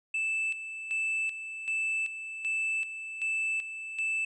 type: tone with tremolo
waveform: triangle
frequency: 2637 Hz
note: E7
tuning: in tune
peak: -26 dBFS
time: 0.14-4.25 s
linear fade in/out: 5 ms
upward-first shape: square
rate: 1.3 Hz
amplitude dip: 65%
effects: resampled to 24000 Hz